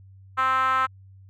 5% pulse tone with band-pass filter, 261.6 Hz, C4, in tune, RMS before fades -22 dBFS, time 0.37-0.87 s, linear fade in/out 20 ms, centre 1200 Hz, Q 9.3, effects added 96 Hz sine -46 dBFS peak until 1.29 s

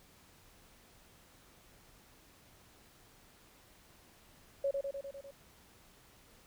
sine tone with echo, 554.4 Hz, C#5, in tune, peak -29 dBFS, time 4.64-4.71 s, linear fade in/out 5 ms, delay 100 ms, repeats 6, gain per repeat -3 dB, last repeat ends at 5.31 s, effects pink hiss -62 dBFS RMS until 6.46 s

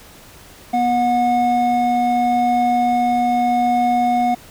triangle tone pair together, 242.6 / 727 Hz, B3 / F#5, -31 / -31 cents, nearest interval octave + perfect fifth, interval 1900 cents, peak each -18 / -13 dBFS, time 0.73-4.35 s, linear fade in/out 10 ms, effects pink hiss -43 dBFS RMS until 4.5 s

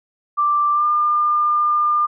sine tone with pitch glide, 1177 to 1202.4 Hz, D6 to D6, +3 to +40 cents, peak -14 dBFS, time 0.37-2.07 s, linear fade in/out 20 ms, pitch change +37 cents, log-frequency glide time 0.73-0.85 s, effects none

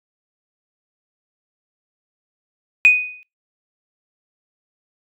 sine tone with exponential decay, 2489 Hz, D#7, in tune, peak -4 dBFS, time 2.85-3.23 s, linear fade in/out 0 ms, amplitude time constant 81 ms, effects noise-tail reverb RT60 0.2 s tail -23 dB re dry + tanh soft clip ceiling -1 dBFS

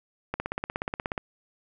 click train, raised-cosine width 0.5 ms, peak -14 dBFS, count 15, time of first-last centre 0.34-1.178 s, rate 16.7 Hz, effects none

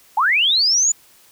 sine linear sweep, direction up, 784 to 7040 Hz, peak -13 dBFS, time 0.17-0.92 s, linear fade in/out 5 ms, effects white hiss -51 dBFS RMS until 1.31 s

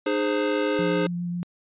square chord, Ab major, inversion second, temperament equal with one note detuned, 303.5 / 415.3 / 523.3 Hz, Eb4 / Ab4 / C5, -43 / 0 / 0 cents, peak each -27 dBFS, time 0.06-1.07 s, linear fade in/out 5 ms
sine tone with vibrato, 174.61 Hz, F3, in tune, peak -26 dBFS, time 0.79-1.43 s, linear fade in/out 0 ms, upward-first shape triangle, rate 7.4 Hz, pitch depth 14 cents each way
effects resampled to 8000 Hz

